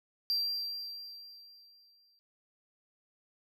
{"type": "tone with exponential decay", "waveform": "triangle", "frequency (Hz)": 4724, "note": "D8", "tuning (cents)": 9, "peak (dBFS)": -26, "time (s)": [0.3, 2.19], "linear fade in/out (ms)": 0, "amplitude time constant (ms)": 410, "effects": []}